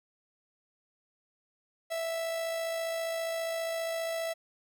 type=tone with amplitude modulation; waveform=45% pulse; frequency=659.3 Hz; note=E5; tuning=in tune; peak=-30 dBFS; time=1.9-4.34 s; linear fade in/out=20 ms; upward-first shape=sine; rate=54.9 Hz; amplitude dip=30%; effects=none